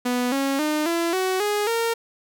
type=tone with pitch steps; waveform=sawtooth; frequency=246.9 / 274 / 304 / 337.3 / 374.2 / 415.2 / 460.7 Hz; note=B3 / C#4 / D#4 / E4 / F#4 / G#4 / A#4; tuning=0 / -20 / -40 / +40 / +20 / 0 / -20 cents; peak=-17 dBFS; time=0.05-1.94 s; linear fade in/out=10 ms; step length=270 ms; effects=none